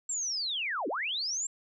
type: linear two-way sweep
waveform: sine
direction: down then up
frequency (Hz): 7600 to 251.9 to 7530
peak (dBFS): -30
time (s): 0.09-1.47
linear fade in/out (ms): 5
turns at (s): 0.88
effects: none

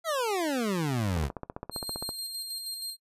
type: exponential sweep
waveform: 25% pulse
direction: down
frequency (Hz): 686 to 65.8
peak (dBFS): -23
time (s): 0.04-1.3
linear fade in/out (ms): 50
type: click train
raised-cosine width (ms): 1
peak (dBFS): -21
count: 15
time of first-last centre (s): 1.17-2.091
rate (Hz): 15.2
type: tone with tremolo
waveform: sawtooth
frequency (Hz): 4196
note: C8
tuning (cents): +4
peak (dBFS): -30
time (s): 1.71-2.97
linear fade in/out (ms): 50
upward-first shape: square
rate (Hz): 6.3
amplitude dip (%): 35
effects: noise-tail reverb RT60 0.1 s tail -20 dB re dry + resampled to 32000 Hz

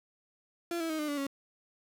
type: tone with pitch steps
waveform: 35% pulse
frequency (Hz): 341.7 / 327.6 / 314.1 / 301.1 / 288.7 / 276.7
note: F4 / E4 / D#4 / D4 / D4 / C#4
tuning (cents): -38 / -11 / +16 / +43 / -30 / -3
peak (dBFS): -30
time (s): 0.71-1.268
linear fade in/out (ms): 2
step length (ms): 93
effects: none

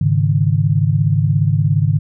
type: chord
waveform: sine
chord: Ab suspended fourth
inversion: none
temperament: equal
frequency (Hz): 103.83 / 138.59 / 155.56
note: Ab2 / Db3 / Eb3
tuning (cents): 0 / 0 / 0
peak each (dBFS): -16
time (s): 0.01-1.99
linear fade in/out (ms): 5
effects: none

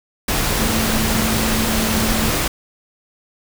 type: tone in noise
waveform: sine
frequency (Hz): 221.4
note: A3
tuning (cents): +11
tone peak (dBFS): -21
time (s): 0.59-2.3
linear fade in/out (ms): 5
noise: pink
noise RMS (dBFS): -19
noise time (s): 0.28-2.48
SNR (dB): -5
effects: none

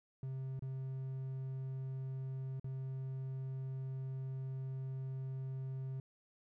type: tone with dropouts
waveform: triangle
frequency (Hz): 132.4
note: C3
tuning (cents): +21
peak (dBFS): -37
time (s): 0.23-6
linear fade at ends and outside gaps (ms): 2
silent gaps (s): 0.594-0.622 / 2.597-2.643
effects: none

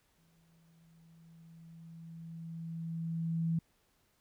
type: tone with exponential growth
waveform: sine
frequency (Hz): 164.81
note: E3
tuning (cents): 0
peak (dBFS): -28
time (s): 0.18-3.59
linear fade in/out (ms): 5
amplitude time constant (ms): 740
effects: pink hiss -73 dBFS RMS until 4.2 s

